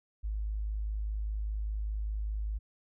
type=tone; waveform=sine; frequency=52.5 Hz; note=G#1; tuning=19 cents sharp; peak=-31 dBFS; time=0.23-2.59 s; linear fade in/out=20 ms; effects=none